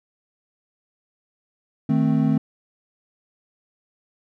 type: chord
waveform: triangle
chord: A diminished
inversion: second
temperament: equal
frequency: 155.56 / 220 / 261.6 Hz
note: Eb3 / A3 / C4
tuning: 0 / 0 / 0 cents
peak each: -19 dBFS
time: 1.89-2.38 s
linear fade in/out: 5 ms
effects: none